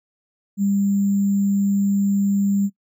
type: tone with sample-and-hold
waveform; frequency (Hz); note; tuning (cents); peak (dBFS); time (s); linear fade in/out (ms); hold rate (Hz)
sine; 199.3; G3; +29; -16; 0.57-2.7; 50; 7350
effects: noise-tail reverb RT60 0.1 s tail -21 dB re dry